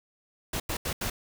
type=noise bursts at uneven times; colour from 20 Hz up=pink; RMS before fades=-31 dBFS; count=4; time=0.53-0.6 / 0.69-0.77 / 0.85-0.93 / 1.01-1.1 s; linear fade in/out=5 ms; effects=none